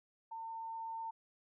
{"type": "tone with level ramp", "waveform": "sine", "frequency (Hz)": 904, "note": "A5", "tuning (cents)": 47, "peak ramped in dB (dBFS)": [-42, -39], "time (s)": [0.31, 1.11], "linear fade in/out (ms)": 10, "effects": []}